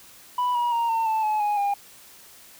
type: tone with pitch steps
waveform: sine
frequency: 987.8 / 959.7 / 932.4 / 905.8 / 880 / 855 / 830.6 / 807 Hz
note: B5 / B5 / A#5 / A#5 / A5 / A5 / G#5 / G#5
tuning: 0 / -50 / 0 / -50 / 0 / -50 / 0 / -50 cents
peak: -18 dBFS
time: 0.38-1.74 s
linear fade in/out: 5 ms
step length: 170 ms
effects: tanh soft clip ceiling -20 dBFS + white hiss -49 dBFS RMS until 2.59 s